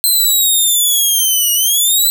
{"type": "linear two-way sweep", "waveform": "5% pulse", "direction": "down then up", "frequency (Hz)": [4122, 2878, 4048], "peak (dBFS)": -3, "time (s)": [0.04, 2.1], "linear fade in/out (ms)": 0, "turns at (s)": 1.53, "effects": []}